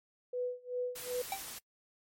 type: tone with tremolo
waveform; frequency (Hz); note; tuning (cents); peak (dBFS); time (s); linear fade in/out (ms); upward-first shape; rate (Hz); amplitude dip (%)
sine; 495.6; B4; +6; -31; 0.33-1.22; 5; sine; 2.6; 95
type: noise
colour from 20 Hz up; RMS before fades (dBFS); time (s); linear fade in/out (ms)
white; -44; 0.95-1.59; 10
type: tone with exponential decay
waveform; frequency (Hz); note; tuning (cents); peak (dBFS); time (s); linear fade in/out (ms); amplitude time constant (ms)
square; 779; G5; -11; -31; 1.32-1.44; 2; 26
effects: noise-tail reverb RT60 0.1 s tail -25 dB re dry + MP3 64 kbps